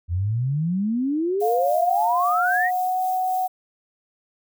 sine exponential sweep, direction up, 82.41 to 1974 Hz, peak -20 dBFS, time 0.08-2.71 s, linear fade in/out 50 ms
violet noise with tremolo, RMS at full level -38 dBFS, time 1.4-3.48 s, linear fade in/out 5 ms, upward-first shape triangle, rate 3.7 Hz, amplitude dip 50%
sine tone with pitch glide, 706 to 742 Hz, F5 to F#5, +19 to +5 cents, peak -20 dBFS, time 1.41-3.48 s, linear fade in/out 20 ms, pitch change +86 cents, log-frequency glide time 2.08-3.01 s
effects none

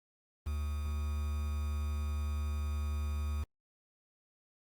triangle tone with quantisation, 74.1 Hz, D2, 16 cents sharp, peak -30 dBFS, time 0.46-3.44 s, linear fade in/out 10 ms, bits 8, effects Opus 32 kbps

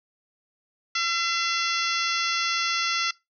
harmonic tone with a mistuned harmonic, 678 Hz, E5, 49 cents sharp, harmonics 2 / 3 / 4 / 5 / 6 / 7 / 8 / 9, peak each -28 / -30 / -31 / -32 / -33 / -33 / -34 / -35 dBFS, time 0.95-3.11 s, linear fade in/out 5 ms, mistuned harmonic 6, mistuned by +50 cents, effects noise-tail reverb RT60 0.2 s tail -21 dB re dry

